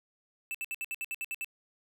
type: tone bursts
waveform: square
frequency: 2641 Hz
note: E7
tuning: 3 cents sharp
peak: -34 dBFS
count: 10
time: 0.51-1.445 s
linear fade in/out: 0 ms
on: 35 ms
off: 65 ms
effects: none